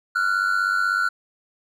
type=tone pair together; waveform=triangle; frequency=1377.8 / 1474 Hz; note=F6 / F#6; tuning=-24 / -7 cents; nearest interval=minor second; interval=117 cents; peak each=-20 dBFS; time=0.15-1.09 s; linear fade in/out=10 ms; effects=none